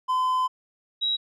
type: tone pair in turn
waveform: triangle / sine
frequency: 1021 / 3855 Hz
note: C6 / B7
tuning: -43 / -43 cents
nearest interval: octave + major seventh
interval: 2300 cents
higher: second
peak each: -19 / -22 dBFS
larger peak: first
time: 0.08-0.48 / 1.01-1.17 s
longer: first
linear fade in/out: 20 ms
effects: none